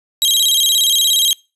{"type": "tone with vibrato", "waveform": "sawtooth", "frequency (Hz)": 3520, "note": "A7", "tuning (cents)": 0, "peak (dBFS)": -8, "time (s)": [0.22, 1.33], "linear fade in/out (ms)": 0, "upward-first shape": "square", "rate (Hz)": 17, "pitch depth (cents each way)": 160, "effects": ["noise-tail reverb RT60 0.3 s tail -25 dB re dry", "resampled to 32000 Hz"]}